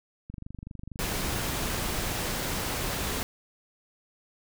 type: click train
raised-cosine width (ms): 5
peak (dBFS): -27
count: 45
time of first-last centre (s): 0.3-2.111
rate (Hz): 24.3
type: noise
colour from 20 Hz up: pink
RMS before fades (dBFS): -31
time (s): 0.99-3.23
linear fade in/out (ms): 0
effects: none